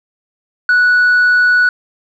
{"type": "tone with tanh clipping", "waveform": "sine", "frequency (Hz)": 1474, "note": "F#6", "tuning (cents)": -7, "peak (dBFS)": -8, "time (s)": [0.69, 1.69], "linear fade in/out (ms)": 2, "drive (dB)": 1, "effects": []}